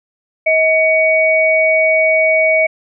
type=tone pair together; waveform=sine; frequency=637 / 2250 Hz; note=D#5 / C#7; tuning=+41 / +25 cents; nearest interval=octave + minor seventh; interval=2184 cents; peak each=-12 dBFS; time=0.46-2.67 s; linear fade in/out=10 ms; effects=none

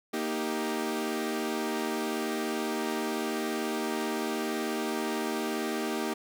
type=chord; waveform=sawtooth; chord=Eb major; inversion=second; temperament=equal; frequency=233.1 / 311.1 / 392 Hz; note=Bb3 / Eb4 / G4; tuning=0 / 0 / 0 cents; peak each=-30 dBFS; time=0.13-6.14 s; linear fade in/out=10 ms; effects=none

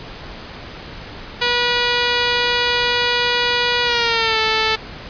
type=tone with pitch glide; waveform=5% pulse; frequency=484.8 to 439.5 Hz; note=B4 to A4; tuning=-32 to -2 cents; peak=-3 dBFS; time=1.41-4.76 s; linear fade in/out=10 ms; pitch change=-170 cents; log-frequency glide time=3.84-4.39 s; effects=pink hiss -34 dBFS RMS until 5.09 s + resampled to 11025 Hz

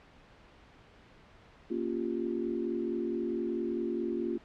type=chord; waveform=sine; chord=G half-diminished seventh; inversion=first; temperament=equal with one note detuned; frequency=233.1 / 277.2 / 347.6 / 392 Hz; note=Bb3 / Db4 / F4 / G4; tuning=0 / 0 / -8 / 0 cents; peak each=-36 / -38 / -33 / -39 dBFS; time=1.7-4.38 s; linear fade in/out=10 ms; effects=pink hiss -57 dBFS RMS until 4.44 s + low-pass 3000 Hz 12 dB/octave

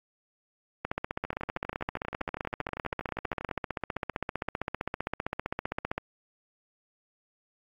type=two click trains; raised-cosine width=0.5 ms; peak=-21 / -15 dBFS; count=29 / 80; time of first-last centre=1.25-3.49 / 0.85-5.98 s; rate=12.5 / 15.4 Hz; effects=AAC 64 kbps

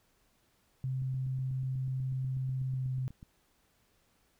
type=tone with pitch glide; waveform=sine; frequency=130.81 to 129.46 Hz; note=C3 to C3; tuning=0 to -18 cents; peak=-31 dBFS; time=0.84-3.08 s; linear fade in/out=0 ms; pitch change=-18 cents; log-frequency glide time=2.69-2.89 s
type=click train; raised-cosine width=5 ms; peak=-36 dBFS; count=19; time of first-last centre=1.02-3.229 s; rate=8.15 Hz
effects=pink hiss -71 dBFS RMS until 4.39 s

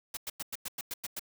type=noise bursts; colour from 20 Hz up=white; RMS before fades=-37 dBFS; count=9; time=0.14-1.195 s; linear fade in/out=5 ms; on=31 ms; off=97 ms; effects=none

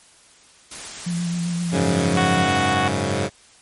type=noise; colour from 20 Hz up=white; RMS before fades=-34 dBFS; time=0.71-2.74 s; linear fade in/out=5 ms
type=tone with vibrato; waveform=sine; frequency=172.9 Hz; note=F3; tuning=17 cents flat; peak=-21 dBFS; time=1.06-2.46 s; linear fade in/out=10 ms; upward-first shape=triangle; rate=7.6 Hz; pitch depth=34 cents each way
type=chord; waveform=10% pulse; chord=F# suspended second; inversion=none; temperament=equal; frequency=92.5 / 103.83 / 138.59 Hz; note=F#2 / G#2 / C#3; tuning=0 / 0 / 0 cents; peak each=-16 dBFS; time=1.71-3.3 s; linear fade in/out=50 ms
type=harmonic tone; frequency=370 Hz; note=F#4; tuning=in tune; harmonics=2 / 3 / 4 / 5 / 6 / 7 / 8 / 9 / 10; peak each=-22 / -26 / -28 / -30 / -32 / -33 / -34 / -35 / -36 dBFS; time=2.17-2.88 s; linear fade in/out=0 ms
effects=white hiss -51 dBFS RMS until 3.61 s + MP3 48 kbps

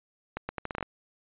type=accelerating click train; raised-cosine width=0.5 ms; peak=-17 dBFS; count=9; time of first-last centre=0.37-0.827 s; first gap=120 ms; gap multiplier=0.77; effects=resampled to 8000 Hz

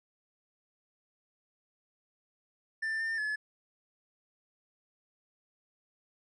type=tone with pitch steps; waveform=triangle; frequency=1780 / 1802 / 1714 Hz; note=A6 / A6 / A6; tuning=+20 / +41 / -46 cents; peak=-29 dBFS; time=2.82-3.36 s; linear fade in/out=10 ms; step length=180 ms; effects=resampled to 24000 Hz

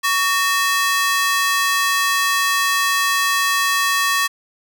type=ring-modulated tone; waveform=sawtooth; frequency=1480 Hz; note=F#6; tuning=in tune; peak=-9 dBFS; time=0.03-4.28 s; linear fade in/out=20 ms; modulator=354 Hz; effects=none

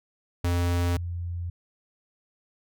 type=tone pair in turn; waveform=square / sine; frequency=87.31 / 86.71 Hz; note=F2 / F2; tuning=0 / -12 cents; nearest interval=unison; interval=12 cents; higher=first; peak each=-23 / -29 dBFS; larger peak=first; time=0.44-0.97 / 0.97-1.5 s; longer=neither; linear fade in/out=5 ms; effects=none

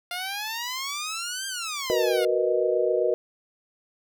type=exponential two-way sweep; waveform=10% pulse; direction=up then down; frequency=698.5 to 1602 to 698.5 Hz; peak=-21 dBFS; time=0.11-2.25 s; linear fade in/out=2 ms; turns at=1.47 s
type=chord; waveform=sine; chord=B major seventh; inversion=second; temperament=equal; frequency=370 / 466.2 / 493.9 / 622.3 Hz; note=F#4 / A#4 / B4 / D#5; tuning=0 / 0 / 0 / 0 cents; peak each=-26 dBFS; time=1.9-3.14 s; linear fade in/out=0 ms
effects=none

